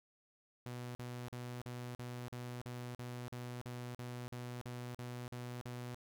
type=tone bursts; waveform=sawtooth; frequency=122.6 Hz; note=B2; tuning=12 cents flat; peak=-39 dBFS; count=16; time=0.66-5.945 s; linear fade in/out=0 ms; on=290 ms; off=43 ms; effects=none